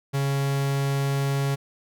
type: tone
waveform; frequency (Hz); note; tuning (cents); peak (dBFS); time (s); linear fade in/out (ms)
45% pulse; 138.59; C#3; 0; -22; 0.13-1.56; 20
effects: none